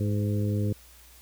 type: harmonic tone with a mistuned harmonic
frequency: 103.83 Hz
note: G#2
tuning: in tune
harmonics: 1 / 2 / 3 / 4 / 5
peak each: -25 / -31 / -35 / -37 / -39 dBFS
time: 0-0.73 s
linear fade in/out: 5 ms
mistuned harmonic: 5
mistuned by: -23 cents
effects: added 60 Hz sine -54 dBFS peak until 1.21 s + white hiss -54 dBFS RMS until 1.21 s